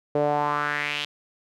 sawtooth tone with band-pass filter sweep, 146.83 Hz, D3, in tune, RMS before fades -25 dBFS, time 0.15-1.05 s, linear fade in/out 5 ms, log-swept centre 500 to 3300 Hz, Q 3.5, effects none

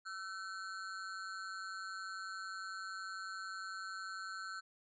square ring-modulated tone, 1429 Hz, F6, 39 cents sharp, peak -40 dBFS, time 0.05-4.61 s, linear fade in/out 20 ms, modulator 94.5 Hz, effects resampled to 16000 Hz

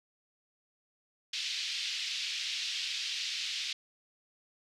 pink band-pass noise, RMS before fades -36 dBFS, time 1.33-3.73 s, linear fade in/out 5 ms, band 2700 to 5100 Hz, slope 24 dB/octave, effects none

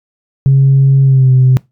sine tone with pitch glide, 136.1 to 129.06 Hz, C#3 to C3, -31 to -23 cents, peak -3 dBFS, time 0.46-1.57 s, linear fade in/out 0 ms, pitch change -92 cents, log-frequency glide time 1.03-1.32 s, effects noise-tail reverb RT60 0.2 s tail -23 dB re dry + tanh soft clip ceiling -1 dBFS

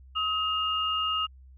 sine tone pair together, 1268 / 2830 Hz, D#6 / F7, +32 / +22 cents, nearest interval octave + major second, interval 1390 cents, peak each -28 dBFS, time 0.15-1.27 s, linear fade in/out 20 ms, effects added 65 Hz sine -48 dBFS peak until 1.57 s

